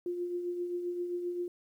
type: tone with tremolo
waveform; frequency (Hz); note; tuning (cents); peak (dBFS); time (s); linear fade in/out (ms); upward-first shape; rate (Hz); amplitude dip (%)
sine; 352.4; F4; +16; -30; 0.06-1.48; 2; triangle; 7.6; 50
effects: 11-bit